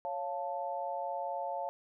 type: chord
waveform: sine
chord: Db augmented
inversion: none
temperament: equal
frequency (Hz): 554.4 / 698.5 / 880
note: Db5 / F5 / A5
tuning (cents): 0 / 0 / 0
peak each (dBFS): -39 / -38 / -38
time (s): 0.05-1.69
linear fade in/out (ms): 0
effects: none